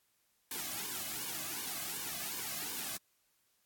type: noise with flanger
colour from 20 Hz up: white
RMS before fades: -40 dBFS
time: 0.51-2.97 s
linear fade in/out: 2 ms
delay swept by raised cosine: 1.5 to 2.19 ms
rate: 2.7 Hz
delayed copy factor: -1
effects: white hiss -75 dBFS RMS until 3.65 s + AAC 64 kbps